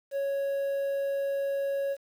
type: tone with quantisation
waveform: triangle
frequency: 554.4 Hz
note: C#5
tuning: in tune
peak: -25 dBFS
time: 0.11-1.97 s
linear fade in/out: 50 ms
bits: 9
effects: none